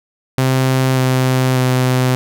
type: tone with pitch steps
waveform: sawtooth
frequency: 130.81 / 129.31 / 127.82 Hz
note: C3 / C3 / C3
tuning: 0 / -20 / -40 cents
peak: -8 dBFS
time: 0.38-2.15 s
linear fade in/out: 0 ms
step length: 590 ms
effects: none